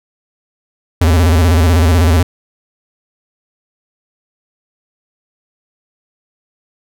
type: tone with vibrato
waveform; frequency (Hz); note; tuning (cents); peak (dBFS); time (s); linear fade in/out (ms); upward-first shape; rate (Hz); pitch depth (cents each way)
square; 83.6; E2; +25; -8; 1.01-2.23; 5; square; 16; 110
effects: none